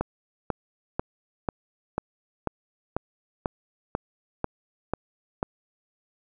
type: click train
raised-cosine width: 1 ms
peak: -11 dBFS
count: 12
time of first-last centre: 0.01-5.429 s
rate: 2.03 Hz
effects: none